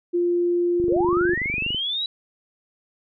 sine tone with pitch glide, 349.2 to 352.2 Hz, F4 to F4, 0 to +15 cents, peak -18 dBFS, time 0.13-1.35 s, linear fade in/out 20 ms, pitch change +15 cents, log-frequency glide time 0.82-1.01 s
click train, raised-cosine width 3 ms, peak -20 dBFS, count 24, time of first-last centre 0.8-1.747 s, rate 24.3 Hz
sine linear sweep, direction up, 400 to 3951 Hz, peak -23 dBFS, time 0.88-2.06 s, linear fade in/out 2 ms
effects none

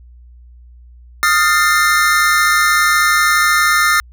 square chord, F dominant seventh, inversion third, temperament equal with one note detuned, 1244.5 / 1396.9 / 1792.8 / 2093 Hz, Eb6 / F6 / A6 / C7, 0 / 0 / +32 / 0 cents, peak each -16 / -17 / -16 / -20 dBFS, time 1.23-4 s, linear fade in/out 0 ms, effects added 60 Hz sine -38 dBFS peak until 4.12 s

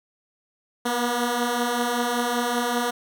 10% pulse beating tone pair, 237 / 242.2 Hz, A#3 / B3, +29 / -34 cents, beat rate 5.2 Hz, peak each -21 / -15 dBFS, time 0.85-2.91 s, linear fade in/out 10 ms, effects none

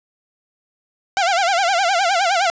sawtooth tone with vibrato, 736 Hz, F#5, 9 cents flat, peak -11 dBFS, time 1.17-2.5 s, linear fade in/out 0 ms, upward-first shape sine, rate 9.7 Hz, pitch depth 160 cents each way, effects resampled to 16000 Hz + 8-bit

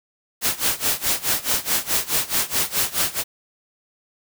white noise with tremolo, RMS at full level -19 dBFS, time 0.41-3.24 s, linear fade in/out 50 ms, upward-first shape sine, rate 4.7 Hz, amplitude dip 90%, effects none

